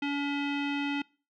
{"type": "tone with low-pass filter", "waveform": "square", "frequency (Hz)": 284.6, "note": "C#4", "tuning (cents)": 46, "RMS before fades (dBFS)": -31, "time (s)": [0.02, 1.02], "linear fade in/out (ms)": 5, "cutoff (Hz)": 2800, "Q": 3.8, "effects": ["noise-tail reverb RT60 0.4 s tail -26 dB re dry"]}